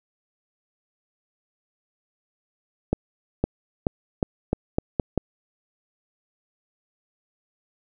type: accelerating click train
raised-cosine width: 2 ms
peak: -7 dBFS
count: 8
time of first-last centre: 2.93-5.177 s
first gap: 510 ms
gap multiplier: 0.84
effects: none